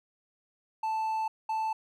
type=tone pair in turn; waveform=triangle; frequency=880 / 880 Hz; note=A5 / A5; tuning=0 / 0 cents; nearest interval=unison; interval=0 cents; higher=neither; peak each=-26 / -26 dBFS; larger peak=neither; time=0.83-1.28 / 1.49-1.73 s; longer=first; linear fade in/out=5 ms; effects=none